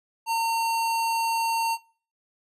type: tone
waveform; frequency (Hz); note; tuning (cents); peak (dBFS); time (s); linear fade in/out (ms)
square; 912; A#5; -38; -23; 0.26-1.78; 50
effects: noise-tail reverb RT60 0.4 s tail -20 dB re dry + resampled to 32000 Hz